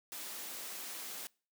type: high-pass noise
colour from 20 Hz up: white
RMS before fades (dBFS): -44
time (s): 0.12-1.27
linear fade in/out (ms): 0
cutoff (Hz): 200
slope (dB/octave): 24
effects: noise-tail reverb RT60 0.4 s tail -25 dB re dry